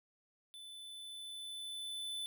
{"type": "tone with level ramp", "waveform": "square", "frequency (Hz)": 3507, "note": "A7", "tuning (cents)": -6, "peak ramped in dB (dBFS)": [-50, -39], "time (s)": [0.54, 2.26], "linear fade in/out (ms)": 0, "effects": []}